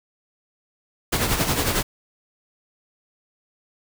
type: noise with tremolo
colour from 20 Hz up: pink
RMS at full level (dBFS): -20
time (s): 1.12-1.83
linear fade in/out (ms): 10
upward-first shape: sine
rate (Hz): 11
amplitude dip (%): 55
effects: none